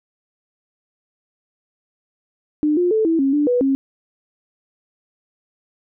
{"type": "tone with pitch steps", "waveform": "sine", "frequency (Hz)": [301.1, 354.6, 438, 327.5, 272.3, 294, 491, 270.9], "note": ["D4", "F4", "A4", "E4", "C#4", "D4", "B4", "C#4"], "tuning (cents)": [43, 26, -8, -11, -31, 2, -10, -40], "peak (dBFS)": -14, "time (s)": [2.63, 3.75], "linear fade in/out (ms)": 0, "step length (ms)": 140, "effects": []}